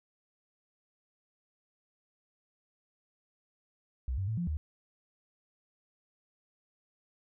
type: tone with pitch steps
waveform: sine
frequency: 63.5 / 95.9 / 110.9 / 173.4 / 76.6 Hz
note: B1 / G2 / A2 / F3 / D#2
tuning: +49 / -37 / +14 / -12 / -27 cents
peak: -30 dBFS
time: 4.08-4.57 s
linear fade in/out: 0 ms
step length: 98 ms
effects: none